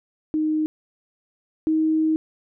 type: tone pair in turn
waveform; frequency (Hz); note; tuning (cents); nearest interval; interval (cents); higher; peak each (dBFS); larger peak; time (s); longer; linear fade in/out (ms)
sine; 309.9 / 315.3; D#4 / D#4; -7 / +23; unison; 30; second; -19 / -17; second; 0.34-0.66 / 1.67-2.16; second; 0
effects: none